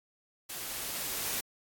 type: noise with level ramp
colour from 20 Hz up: white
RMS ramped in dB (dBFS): -40 to -33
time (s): 0.49-1.41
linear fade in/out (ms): 10
effects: AAC 64 kbps